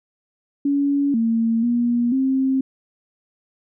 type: tone with pitch steps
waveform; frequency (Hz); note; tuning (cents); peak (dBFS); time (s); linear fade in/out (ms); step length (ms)
sine; 282.4 / 227.7 / 239 / 265.3; C#4 / A#3 / A#3 / C4; +32 / -40 / +43 / +24; -16; 0.65-2.61; 5; 490
effects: none